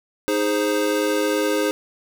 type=chord; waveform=square; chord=Ab major; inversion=second; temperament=equal with one note detuned; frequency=311.1 / 413.9 / 523.3 Hz; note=Eb4 / Ab4 / C5; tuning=0 / -6 / 0 cents; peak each=-24 dBFS; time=0.28-1.71 s; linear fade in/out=0 ms; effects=none